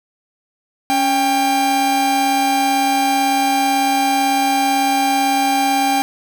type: tone pair together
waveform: 45% pulse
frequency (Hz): 277.2 / 793.6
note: C#4 / G5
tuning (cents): 0 / +21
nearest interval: octave + tritone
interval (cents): 1821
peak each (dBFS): -20 / -15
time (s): 0.9-6.02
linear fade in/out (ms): 0
effects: none